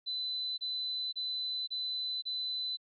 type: tone bursts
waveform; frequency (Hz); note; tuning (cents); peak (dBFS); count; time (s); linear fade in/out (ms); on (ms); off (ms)
sine; 4014; B7; +27; -33; 5; 0.06-2.772; 20; 520; 28
effects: none